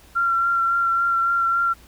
sine tone with vibrato, 1370 Hz, F6, 34 cents flat, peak -17 dBFS, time 0.15-1.74 s, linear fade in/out 20 ms, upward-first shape sine, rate 3.6 Hz, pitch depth 17 cents each way, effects added 60 Hz sine -51 dBFS peak until 1.87 s + pink hiss -51 dBFS RMS until 1.87 s

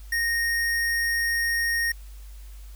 square tone, 1857 Hz, A#6, 7 cents flat, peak -23 dBFS, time 0.12-1.92 s, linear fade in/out 5 ms, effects added 50 Hz sine -39 dBFS peak until 2.75 s + white hiss -55 dBFS RMS until 2.75 s

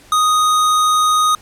square tone, 1244.5 Hz, D#6, in tune, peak -12 dBFS, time 0.12-1.35 s, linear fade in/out 2 ms, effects pink hiss -45 dBFS RMS until 1.41 s + low-pass 12000 Hz 12 dB/octave

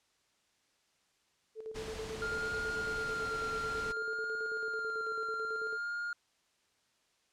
sine tone with tremolo, 440 Hz, A4, in tune, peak -38 dBFS, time 1.55-5.78 s, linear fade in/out 50 ms, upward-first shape square, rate 9.1 Hz, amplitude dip 60%
pink noise, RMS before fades -44 dBFS, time 1.74-3.93 s, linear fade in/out 20 ms
triangle tone with vibrato, 1400 Hz, F6, 4 cents sharp, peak -33 dBFS, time 2.22-6.13 s, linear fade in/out 2 ms, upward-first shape sine, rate 0.58 Hz, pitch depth 21 cents each way
effects white hiss -73 dBFS RMS until 7.32 s + low-pass 7000 Hz 12 dB/octave

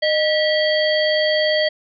harmonic tone with a mistuned harmonic, 649 Hz, E5, 27 cents flat, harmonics 1 / 3 / 5 / 7, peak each -17 / -22 / -24 / -25 dBFS, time 0.02-1.69 s, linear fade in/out 10 ms, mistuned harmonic 1, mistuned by -93 cents, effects none

